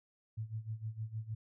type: tone with tremolo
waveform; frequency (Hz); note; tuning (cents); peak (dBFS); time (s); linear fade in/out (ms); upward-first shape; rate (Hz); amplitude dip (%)
sine; 110.2; A2; +3; -35; 0.37-1.35; 10; sine; 6.5; 85
effects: none